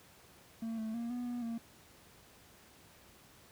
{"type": "tone with pitch steps", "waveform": "triangle", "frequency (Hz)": [226.3, 220.3, 234, 244.5, 242.4, 230.5], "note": ["A3", "A3", "A#3", "B3", "B3", "A#3"], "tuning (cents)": [49, 2, 7, -17, -32, -19], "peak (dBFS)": -34, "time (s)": [0.62, 1.58], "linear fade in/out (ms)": 5, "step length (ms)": 160, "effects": ["pink hiss -60 dBFS RMS until 3.51 s", "high-pass 60 Hz 12 dB/octave"]}